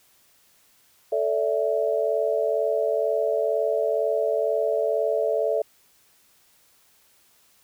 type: chord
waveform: sine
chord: A suspended fourth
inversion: none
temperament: equal with one note detuned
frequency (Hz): 440 / 577.2 / 659.3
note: A4 / D5 / E5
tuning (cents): 0 / -30 / 0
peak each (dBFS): -25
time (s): 1.12-5.62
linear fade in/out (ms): 5
effects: white hiss -60 dBFS RMS until 7.63 s